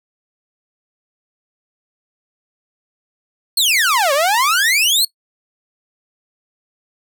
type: exponential two-way sweep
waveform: sawtooth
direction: down then up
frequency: 4435 to 538 to 4435 Hz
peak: -9 dBFS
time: 3.57-5.05 s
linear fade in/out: 5 ms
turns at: 4.13 s
effects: noise-tail reverb RT60 0.1 s tail -20 dB re dry